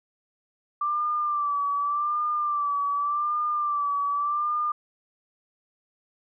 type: tone with vibrato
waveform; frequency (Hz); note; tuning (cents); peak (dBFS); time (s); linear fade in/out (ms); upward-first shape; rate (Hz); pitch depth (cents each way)
sine; 1174; D6; -1; -23; 0.81-4.72; 5; sine; 0.86; 51
effects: none